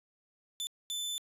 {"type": "tone bursts at uneven times", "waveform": "sawtooth", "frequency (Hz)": 3520, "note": "A7", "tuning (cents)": 0, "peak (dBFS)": -31, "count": 2, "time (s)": [[0.6, 0.67], [0.9, 1.18]], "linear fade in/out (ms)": 0, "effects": ["resampled to 32000 Hz"]}